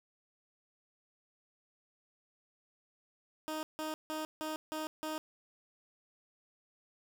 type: tone bursts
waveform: 15% pulse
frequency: 311.1 Hz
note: D#4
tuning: in tune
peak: -30 dBFS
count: 6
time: 3.48-5.18 s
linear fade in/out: 0 ms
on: 150 ms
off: 160 ms
effects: none